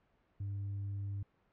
sine tone with tanh clipping, 99.7 Hz, G2, 30 cents sharp, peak -37 dBFS, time 0.4-1.23 s, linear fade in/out 5 ms, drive 1 dB, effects pink hiss -73 dBFS RMS until 1.52 s + low-pass 2000 Hz 12 dB/octave

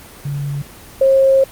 sine tone pair in turn, 142.2 / 536.9 Hz, C#3 / C5, +45 / +45 cents, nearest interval octave + major seventh, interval 2300 cents, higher second, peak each -19 / -8 dBFS, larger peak second, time 0.25-0.62 / 1.01-1.44 s, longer second, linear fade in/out 5 ms, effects pink hiss -38 dBFS RMS until 1.51 s + Opus 24 kbps

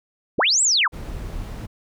sine linear two-way sweep, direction up then down, 30.07 to 8100 to 830 Hz, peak -15 dBFS, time 0.38-0.88 s, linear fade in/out 10 ms, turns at 0.62 s
brown noise, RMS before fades -31 dBFS, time 0.92-1.67 s, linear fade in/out 20 ms
effects none

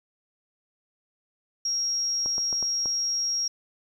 sine tone, 5600 Hz, F8, 4 cents sharp, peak -24 dBFS, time 1.65-3.48 s, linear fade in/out 5 ms
clicks, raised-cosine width 1 ms, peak -24 dBFS, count 5, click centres 2.26 / 2.381 / 2.528 / 2.627 / 2.858 s
effects 9-bit

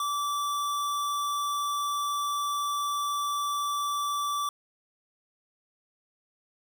square tone, 1161 Hz, D6, 20 cents flat, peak -28 dBFS, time 0-4.49 s, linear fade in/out 2 ms, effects none

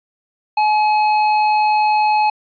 sine tone with tanh clipping, 850 Hz, G#5, 40 cents sharp, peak -14 dBFS, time 0.57-2.3 s, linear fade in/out 5 ms, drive 12 dB, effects resampled to 11025 Hz

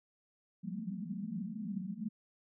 pink band-pass noise, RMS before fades -40 dBFS, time 0.63-2.09 s, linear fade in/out 10 ms, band 170 to 230 Hz, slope 96 dB/octave, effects none

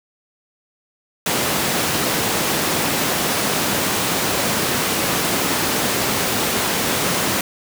pink high-pass noise, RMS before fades -20 dBFS, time 1.26-7.41 s, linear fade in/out 2 ms, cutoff 160 Hz, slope 12 dB/octave, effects none

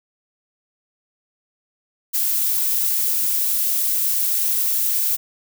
violet noise, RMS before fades -20 dBFS, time 2.13-5.17 s, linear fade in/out 20 ms, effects none

